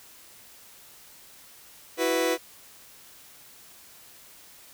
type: chord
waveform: sawtooth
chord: E suspended second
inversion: none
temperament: just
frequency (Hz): 329.6 / 370.8 / 494.4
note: E4 / F#4 / B4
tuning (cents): 0 / +4 / +2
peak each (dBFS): -24 / -25 / -21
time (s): 1.97-2.38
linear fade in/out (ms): 50
effects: white hiss -51 dBFS RMS until 4.73 s